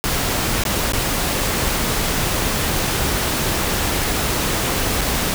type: noise with dropouts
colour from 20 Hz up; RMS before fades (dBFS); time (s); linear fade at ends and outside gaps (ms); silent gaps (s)
pink; -20; 0.04-5.34; 0; 0.637-0.652 / 0.921-0.934 / 5.01-5.014
effects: none